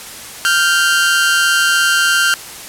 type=tone pair together; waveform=sawtooth; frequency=1396.9 / 1559.8 Hz; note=F6 / G6; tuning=0 / -9 cents; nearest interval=major second; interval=191 cents; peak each=-10 dBFS; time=0.45-2.34 s; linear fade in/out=0 ms; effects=white hiss -31 dBFS RMS until 2.68 s + low-pass 12000 Hz 12 dB/octave